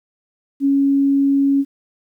sine tone, 277.2 Hz, C#4, in tune, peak -12 dBFS, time 0.6-1.65 s, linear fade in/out 50 ms, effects 9-bit

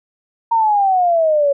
sine exponential sweep, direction down, 932.3 to 554.4 Hz, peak -11 dBFS, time 0.51-1.53 s, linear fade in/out 10 ms, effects none

